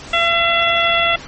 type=harmonic tone; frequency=677 Hz; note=E5; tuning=46 cents sharp; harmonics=1 / 2 / 3 / 4 / 5; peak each=-19 / -19 / -19 / -19 / -19 dBFS; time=0.13-1.16 s; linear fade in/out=5 ms; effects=pink hiss -34 dBFS RMS until 1.27 s + MP3 32 kbps